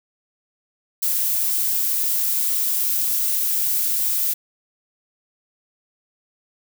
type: noise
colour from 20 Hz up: violet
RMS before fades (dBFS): -21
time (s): 1.02-4.34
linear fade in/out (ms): 10
effects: none